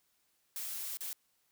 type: noise with dropouts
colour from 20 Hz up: blue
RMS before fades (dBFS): -40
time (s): 0.56-1.13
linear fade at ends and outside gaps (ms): 1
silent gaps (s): 0.971-1.007
effects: white hiss -75 dBFS RMS until 1.51 s